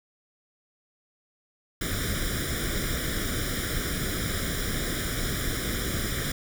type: noise with comb filter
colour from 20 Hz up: pink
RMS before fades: -29 dBFS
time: 1.81-6.32 s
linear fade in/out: 5 ms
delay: 0.56 ms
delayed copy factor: +0.95
effects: none